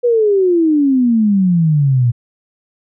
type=exponential sweep; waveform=sine; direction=down; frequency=493.9 to 116.54 Hz; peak=-9 dBFS; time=0.03-2.12 s; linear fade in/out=20 ms; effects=none